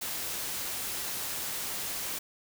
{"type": "noise", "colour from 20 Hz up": "white", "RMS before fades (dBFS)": -35, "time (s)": [0.01, 2.19], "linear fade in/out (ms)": 10, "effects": []}